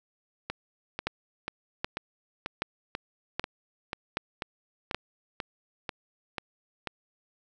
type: two click trains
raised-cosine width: 0.3 ms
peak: -16 / -12 dBFS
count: 14 / 6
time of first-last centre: 0.5-6.873 / 1.07-4.946 s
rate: 2.04 / 1.29 Hz
effects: none